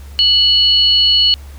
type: tone pair together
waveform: sine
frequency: 2960 / 4343 Hz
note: F#7 / C#8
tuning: 0 / -36 cents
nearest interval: perfect fifth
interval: 664 cents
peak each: -11 dBFS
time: 0.19-1.34 s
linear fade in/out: 0 ms
effects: added 70 Hz sine -30 dBFS peak until 1.58 s + pink hiss -44 dBFS RMS until 1.58 s